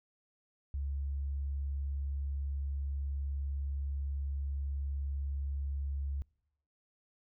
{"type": "tone", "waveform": "sine", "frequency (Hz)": 69.7, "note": "C#2", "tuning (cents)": 10, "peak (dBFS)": -33, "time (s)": [0.74, 6.22], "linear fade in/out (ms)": 0, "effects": ["noise-tail reverb RT60 0.9 s tail -26 dB re dry"]}